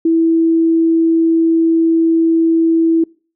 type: tone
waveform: sine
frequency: 328.2 Hz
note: E4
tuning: 8 cents flat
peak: -9 dBFS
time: 0.05-3.04 s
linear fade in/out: 5 ms
effects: noise-tail reverb RT60 0.4 s tail -26 dB re dry